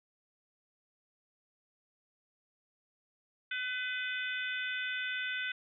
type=harmonic tone; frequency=503 Hz; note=B4; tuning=32 cents sharp; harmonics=3 / 4 / 5 / 6 / 7; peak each=-36 / -41 / -41 / -45 / -43 dBFS; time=3.51-5.52 s; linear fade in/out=5 ms; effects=none